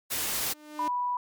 white noise, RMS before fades -30 dBFS, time 0.1-0.54 s, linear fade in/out 20 ms
sawtooth tone with exponential growth, 301.4 Hz, D4, 45 cents sharp, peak -29 dBFS, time 0.23-0.88 s, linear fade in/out 2 ms, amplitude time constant 140 ms
sine tone, 983 Hz, B5, 8 cents flat, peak -26 dBFS, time 0.79-1.17 s, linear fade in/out 2 ms
effects MP3 96 kbps

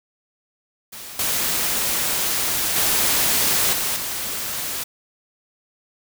white noise with level steps, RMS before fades -36 / -22 / -19 / -23 / -27 dBFS, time 0.92-4.84 s, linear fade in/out 10 ms, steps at 1.19 / 2.76 / 3.73 / 3.96 s, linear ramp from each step 2 ms, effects none

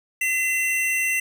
square tone pair together, 2034 / 2715 Hz, C7 / F7, -50 / -50 cents, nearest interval perfect fourth, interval 500 cents, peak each -24 dBFS, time 0.21-1.2 s, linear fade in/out 5 ms, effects none

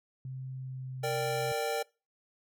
sine tone with pitch glide, 130.81 to 129.38 Hz, C3 to C3, 0 to -19 cents, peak -37 dBFS, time 0.25-1.52 s, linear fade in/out 2 ms, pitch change -19 cents, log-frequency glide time 0.52-1.06 s
square chord, G minor, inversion first, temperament equal with one note detuned, 462.4 / 587.3 / 784 Hz, Bb4 / D5 / G5, -14 / 0 / 0 cents, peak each -34 / -36 / -36 dBFS, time 1.03-1.83 s, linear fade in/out 10 ms
effects noise-tail reverb RT60 0.3 s tail -24 dB re dry

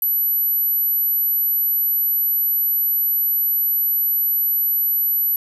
sine tone, 11840 Hz, F#9, in tune, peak -16 dBFS, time 0.02-5.36 s, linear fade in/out 2 ms, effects none

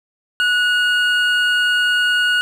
triangle tone pair together, 1468 / 2861 Hz, F#6 / F7, -14 / +41 cents, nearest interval octave, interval 1155 cents, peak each -13 / -18 dBFS, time 0.4-2.41 s, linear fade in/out 0 ms, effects none

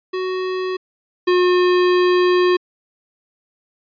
square tone pair in turn, 371.4 / 360 Hz, F#4 / F#4, +7 / -47 cents, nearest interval minor second, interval 54 cents, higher first, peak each -21 / -13 dBFS, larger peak second, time 0.13-0.77 / 1.27-2.57 s, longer second, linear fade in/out 10 ms, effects resampled to 11025 Hz

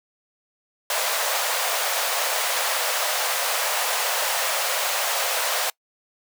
pink high-pass noise, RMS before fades -24 dBFS, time 0.9-5.7 s, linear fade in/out 2 ms, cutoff 520 Hz, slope 48 dB/octave, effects noise-tail reverb RT60 0.1 s tail -25 dB re dry

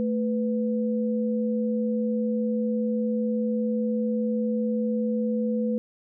sine tone pair together, 220.9 / 495.9 Hz, A3 / B4, +7 / +7 cents, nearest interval octave + major second, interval 1400 cents, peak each -24 / -28 dBFS, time 0-5.78 s, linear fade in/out 0 ms, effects none

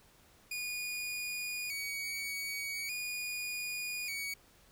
sawtooth tone with vibrato, 2349 Hz, D7, in tune, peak -33 dBFS, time 0.51-4.34 s, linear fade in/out 5 ms, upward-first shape square, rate 0.42 Hz, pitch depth 74 cents each way, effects pink hiss -63 dBFS RMS until 4.71 s

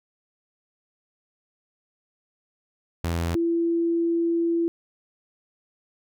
sawtooth / sine tone pair in turn, 84.3 / 336.5 Hz, E2 / E4, +39 / +36 cents, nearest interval 2 octaves, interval 2397 cents, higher second, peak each -20 dBFS, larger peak neither, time 3.04-3.35 / 3.35-4.68 s, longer second, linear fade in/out 0 ms, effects none

